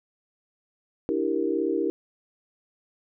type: chord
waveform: sine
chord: E half-diminished seventh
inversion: third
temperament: equal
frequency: 293.7 / 329.6 / 392 / 466.2 Hz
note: D4 / E4 / G4 / Bb4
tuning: 0 / 0 / 0 / 0 cents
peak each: -30 / -27 / -28 / -29 dBFS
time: 1.09-1.9 s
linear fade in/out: 0 ms
effects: none